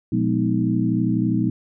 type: tone cluster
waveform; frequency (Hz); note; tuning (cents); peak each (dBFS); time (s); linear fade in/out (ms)
sine; 119.9 / 178.9 / 211.4 / 251.4 / 315; A#2 / F3 / G#3 / B3 / D#4; +49 / +42 / +31 / +31 / +21; -24; 0.12-1.5; 5
effects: none